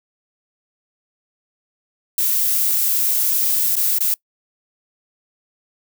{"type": "noise with dropouts", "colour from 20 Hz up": "violet", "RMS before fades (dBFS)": -18, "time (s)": [2.18, 4.14], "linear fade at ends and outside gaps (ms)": 2, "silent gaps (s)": [[3.755, 3.766], [3.985, 4.006]], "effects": ["noise-tail reverb RT60 0.1 s tail -24 dB re dry"]}